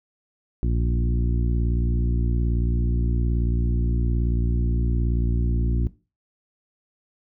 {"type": "harmonic tone with a mistuned harmonic", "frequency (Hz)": 58.8, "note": "A#1", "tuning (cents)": 16, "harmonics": [1, 2, 3, 4, 5, 6], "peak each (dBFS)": [-21, -27, -31, -33, -35, -37], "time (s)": [0.63, 5.87], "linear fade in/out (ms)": 0, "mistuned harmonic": 1, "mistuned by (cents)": 32, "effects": ["noise-tail reverb RT60 0.3 s tail -17 dB re dry"]}